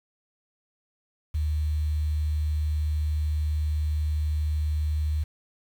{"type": "tone with quantisation", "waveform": "sine", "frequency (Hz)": 76.1, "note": "D#2", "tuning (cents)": -38, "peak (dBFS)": -23, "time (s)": [1.34, 5.24], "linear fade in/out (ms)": 10, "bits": 8, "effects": []}